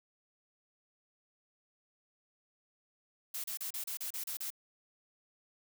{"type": "noise bursts", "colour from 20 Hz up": "blue", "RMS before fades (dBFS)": -39, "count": 9, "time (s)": [3.34, 4.504], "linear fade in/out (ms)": 5, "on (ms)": 100, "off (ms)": 33, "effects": []}